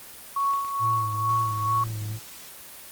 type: tone with tremolo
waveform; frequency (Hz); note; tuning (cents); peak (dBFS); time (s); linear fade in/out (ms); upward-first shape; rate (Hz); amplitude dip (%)
sine; 1111; C#6; +4; -20; 0.36-1.84; 5; sine; 2.3; 60
type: clicks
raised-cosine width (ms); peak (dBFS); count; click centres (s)
0.3; -26; 2; 0.536 / 0.648
type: tone with vibrato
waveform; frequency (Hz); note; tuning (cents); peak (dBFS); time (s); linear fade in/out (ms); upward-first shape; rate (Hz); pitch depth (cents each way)
triangle; 110; A2; 0; -27; 0.79-2.2; 50; sine; 2.2; 67
effects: white hiss -43 dBFS RMS until 2.91 s + Opus 24 kbps